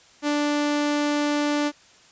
sawtooth tone, 293.5 Hz, D4, 1 cent flat, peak -17 dBFS, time 0.22-1.72 s, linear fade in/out 50 ms, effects white hiss -53 dBFS RMS until 2.11 s + resampled to 16000 Hz

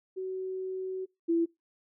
sine tone pair in turn, 375.6 / 334.6 Hz, F#4 / E4, +26 / +26 cents, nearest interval major second, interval 200 cents, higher first, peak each -32 / -23 dBFS, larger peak second, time 0.16-1.06 / 1.28-1.46 s, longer first, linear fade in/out 20 ms, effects noise-tail reverb RT60 0.2 s tail -23 dB re dry

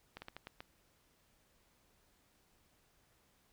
slowing click train, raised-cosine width 0.3 ms, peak -30 dBFS, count 6, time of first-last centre 0.17-0.605 s, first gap 50 ms, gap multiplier 1.28, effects pink hiss -72 dBFS RMS until 3.52 s

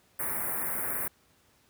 white band-stop noise, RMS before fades -32 dBFS, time 0.19-1.08 s, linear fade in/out 5 ms, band 2100 to 9600 Hz, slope 48 dB/octave, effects pink hiss -65 dBFS RMS until 1.69 s + high-pass 60 Hz 12 dB/octave

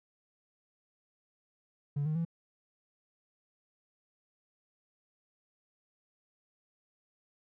triangle tone with pitch steps, 143.5 / 154.69 / 166.75 Hz, D3 / D#3 / E3, -40 / -10 / +20 cents, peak -26 dBFS, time 1.96-2.251 s, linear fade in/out 10 ms, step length 97 ms, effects tanh soft clip ceiling -25 dBFS

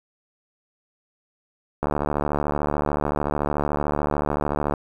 click train, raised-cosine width 1 ms, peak -9 dBFS, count 215, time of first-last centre 1.83-4.738 s, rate 73.6 Hz, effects 8-bit

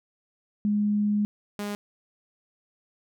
sine / sawtooth tone pair in turn, 207.7 / 205.4 Hz, G#3 / G#3, 0 / -19 cents, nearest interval unison, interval 19 cents, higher first, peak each -21 / -26 dBFS, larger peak first, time 0.65-1.25 / 1.59-1.75 s, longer first, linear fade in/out 0 ms, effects none

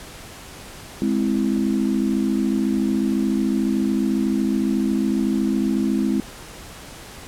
sine chord, Ab augmented, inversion none, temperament equal, 207.7 / 261.6 / 329.6 Hz, Ab3 / C4 / E4, 0 / 0 / 0 cents, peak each -21 / -22 / -24 dBFS, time 1.02-6.2 s, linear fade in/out 0 ms, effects pink hiss -39 dBFS RMS until 7.27 s + low-pass 12000 Hz 12 dB/octave

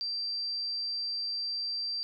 sine tone, 4699 Hz, D8, in tune, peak -31 dBFS, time 0.01-2.03 s, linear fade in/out 0 ms, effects none

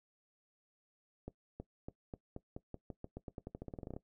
accelerating click train, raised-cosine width 2 ms, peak -30 dBFS, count 23, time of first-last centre 1.28-3.965 s, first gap 320 ms, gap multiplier 0.89, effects noise-tail reverb RT60 0.1 s tail -18 dB re dry

